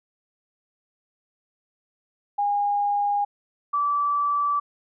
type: tone pair in turn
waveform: sine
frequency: 816 / 1158 Hz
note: G#5 / D6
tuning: -31 / -25 cents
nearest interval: tritone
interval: 606 cents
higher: second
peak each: -20 dBFS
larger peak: neither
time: 2.38-3.25 / 3.73-4.6 s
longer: neither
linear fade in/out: 10 ms
effects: none